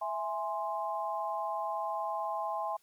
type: chord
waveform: sine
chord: E augmented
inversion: none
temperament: equal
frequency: 659.3 / 830.6 / 1046.5 Hz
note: E5 / G#5 / B#5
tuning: 0 / 0 / 0 cents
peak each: -37 / -35 / -36 dBFS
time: 0.01-2.77 s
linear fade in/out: 10 ms
effects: white hiss -69 dBFS RMS until 2.82 s + MP3 96 kbps